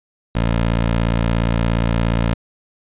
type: tone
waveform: 15% pulse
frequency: 57.1 Hz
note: A#1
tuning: 35 cents flat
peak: -9 dBFS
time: 0.35-2.34 s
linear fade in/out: 5 ms
effects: resampled to 8000 Hz